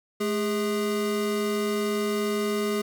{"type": "tone pair together", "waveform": "square", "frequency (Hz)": [213.6, 409.8], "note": ["G#3", "G#4"], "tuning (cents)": [49, -23], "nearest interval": "major seventh", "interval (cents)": 1128, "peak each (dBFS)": [-29, -27], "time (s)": [0.2, 2.82], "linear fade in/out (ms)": 10, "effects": []}